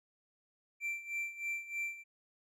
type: tone with tremolo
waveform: triangle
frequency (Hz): 2349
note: D7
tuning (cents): 0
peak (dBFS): -32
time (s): 0.8-2.04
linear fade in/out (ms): 50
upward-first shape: sine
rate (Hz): 3.2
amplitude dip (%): 80
effects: none